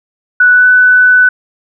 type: tone with pitch glide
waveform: sine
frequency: 1480 to 1496.3 Hz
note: F#6 to F#6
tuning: 0 to +19 cents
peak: -3 dBFS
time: 0.4-1.29 s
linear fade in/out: 5 ms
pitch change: +19 cents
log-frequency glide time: 0.51-0.66 s
effects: none